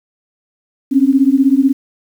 sine beating tone pair, 262.8 / 278.8 Hz, C4 / C#4, +8 / +10 cents, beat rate 16 Hz, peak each -11 dBFS, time 0.91-1.73 s, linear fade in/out 20 ms, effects 7-bit

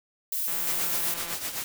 violet noise, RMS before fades -29 dBFS, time 0.32-1.14 s, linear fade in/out 2 ms
click train, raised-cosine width 0.3 ms, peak -24 dBFS, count 147, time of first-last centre 0.48-1.339 s, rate 170 Hz
white noise with tremolo, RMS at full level -30 dBFS, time 0.67-1.64 s, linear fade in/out 0 ms, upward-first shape triangle, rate 7.9 Hz, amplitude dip 70%
effects none

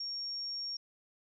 sine tone, 5540 Hz, F8, 15 cents flat, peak -36 dBFS, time 0-0.77 s, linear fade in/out 5 ms, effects none

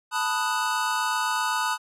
square chord, B dominant seventh, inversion third, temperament equal, 880 / 987.8 / 1244.5 / 1480 Hz, A5 / B5 / D#6 / F#6, 0 / 0 / 0 / 0 cents, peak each -30 dBFS, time 0.11-1.78 s, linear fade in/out 50 ms, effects low-pass 12000 Hz 12 dB/octave

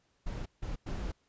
brown noise bursts at uneven times, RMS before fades -36 dBFS, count 3, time 0.26-0.46 / 0.62-0.76 / 0.86-1.12 s, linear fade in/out 10 ms, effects pink hiss -73 dBFS RMS until 1.28 s + resampled to 16000 Hz

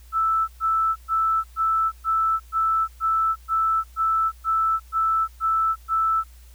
sine tone bursts, 1318.5 Hz, E6, in tune, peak -18 dBFS, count 13, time 0.12-6.24 s, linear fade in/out 50 ms, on 360 ms, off 120 ms, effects added 60 Hz sine -44 dBFS peak until 6.54 s + white hiss -56 dBFS RMS until 6.54 s

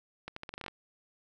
accelerating click train, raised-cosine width 0.3 ms, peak -24 dBFS, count 10, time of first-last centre 0.28-0.682 s, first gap 84 ms, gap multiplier 0.83, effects none

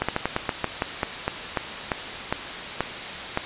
slowing click train, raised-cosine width 0.5 ms, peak -7 dBFS, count 15, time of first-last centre 0.02-3.374 s, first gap 66 ms, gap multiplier 1.18, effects white hiss -32 dBFS RMS until 3.45 s + resampled to 8000 Hz

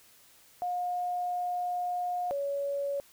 sine tone pair in turn, 715 / 562.3 Hz, F5 / C#5, +41 / +25 cents, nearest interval major third, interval 416 cents, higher first, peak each -29 / -29 dBFS, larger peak neither, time 0.62-2.31 / 2.31-3 s, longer first, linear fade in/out 0 ms, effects white hiss -59 dBFS RMS until 3.12 s

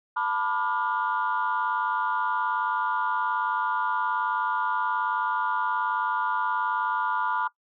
sine chord, B half-diminished seventh, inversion third, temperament just, 889 / 987.8 / 1185.3 / 1422.4 Hz, A5 / B5 / D6 / F6, +18 / 0 / +16 / +31 cents, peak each -30 / -27 / -30 / -29 dBFS, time 0.16-7.48 s, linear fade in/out 10 ms, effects noise-tail reverb RT60 0.1 s tail -21 dB re dry + tanh soft clip ceiling -16 dBFS

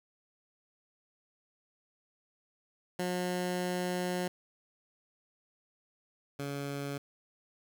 15% pulse tone pair in turn, 180 / 141.21 Hz, F#3 / C#3, -47 / +32 cents, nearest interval major third, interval 421 cents, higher first, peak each -25 / -29 dBFS, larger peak first, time 2.99-4.28 / 6.39-6.98 s, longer first, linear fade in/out 5 ms, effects none

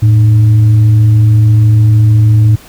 sine tone with frequency modulation, 110.1 Hz, A2, 2 cents sharp, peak -3 dBFS, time 0.02-2.56 s, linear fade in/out 10 ms, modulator 194 Hz, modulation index 0.23, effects pink hiss -37 dBFS RMS until 2.68 s

